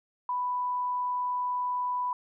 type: tone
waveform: sine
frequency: 991 Hz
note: B5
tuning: 6 cents sharp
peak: -27 dBFS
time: 0.29-2.13 s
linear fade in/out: 2 ms
effects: none